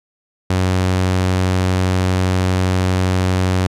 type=tone; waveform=sawtooth; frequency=92.5 Hz; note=F#2; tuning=in tune; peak=-10 dBFS; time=0.5-3.67 s; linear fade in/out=5 ms; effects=low-pass 9000 Hz 12 dB/octave